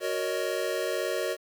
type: chord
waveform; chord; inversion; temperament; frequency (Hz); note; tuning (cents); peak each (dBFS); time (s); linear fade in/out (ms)
square; D# minor seventh; first; equal with one note detuned; 370 / 466.2 / 560.5 / 622.3; F#4 / A#4 / C#5 / D#5; 0 / 0 / +19 / 0; -34; 0-1.37; 50
effects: 9-bit